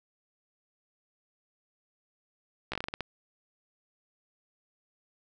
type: slowing click train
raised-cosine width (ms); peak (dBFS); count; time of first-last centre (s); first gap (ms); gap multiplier
0.3; -17; 9; 2.72-3.007; 15; 1.24
effects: none